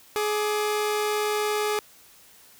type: tone pair together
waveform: sawtooth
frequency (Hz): 421.1 / 1185.9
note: G#4 / D6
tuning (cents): +24 / +16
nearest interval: octave + tritone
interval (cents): 1792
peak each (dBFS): -20 / -29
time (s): 0.16-1.79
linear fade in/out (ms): 0
effects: white hiss -53 dBFS RMS until 2.59 s